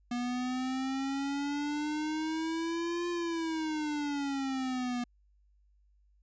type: exponential two-way sweep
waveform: square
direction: up then down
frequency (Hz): 241.1 to 349.2 to 241.1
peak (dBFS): -32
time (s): 0.11-5.04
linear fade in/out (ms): 5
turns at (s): 3.09
effects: added 50 Hz sine -63 dBFS peak until 6.22 s + resampled to 16000 Hz